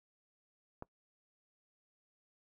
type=click; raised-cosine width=1 ms; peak=-29 dBFS; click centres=0.824 s; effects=noise-tail reverb RT60 0.1 s tail -22 dB re dry